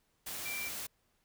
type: tone in noise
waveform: sine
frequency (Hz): 2349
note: D7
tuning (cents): 0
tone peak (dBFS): -38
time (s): 0.45-0.69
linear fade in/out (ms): 10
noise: white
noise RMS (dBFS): -41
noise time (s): 0.26-0.87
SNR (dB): 0
effects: pink hiss -75 dBFS RMS until 1.24 s